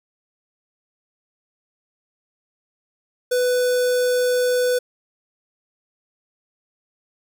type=tone with notch filter; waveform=square; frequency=497.2 Hz; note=B4; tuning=12 cents sharp; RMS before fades=-19 dBFS; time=3.31-4.79 s; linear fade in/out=10 ms; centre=2300 Hz; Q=1.2; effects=none